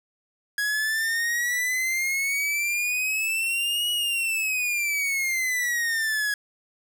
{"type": "exponential two-way sweep", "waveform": "45% pulse", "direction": "up then down", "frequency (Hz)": [1661.2, 2921, 1661.2], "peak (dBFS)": -23, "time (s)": [0.58, 6.34], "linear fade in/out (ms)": 2, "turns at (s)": 3.91, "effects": []}